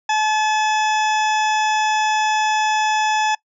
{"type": "harmonic tone with a mistuned harmonic", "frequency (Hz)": 860, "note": "A5", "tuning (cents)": -40, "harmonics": [1, 2, 3, 4, 6, 7, 8], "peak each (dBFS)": [-17, -23, -27, -29, -33, -34, -35], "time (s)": [0.09, 3.35], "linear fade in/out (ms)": 5, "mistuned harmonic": 7, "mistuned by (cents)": -15, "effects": ["noise-tail reverb RT60 0.1 s tail -23 dB re dry"]}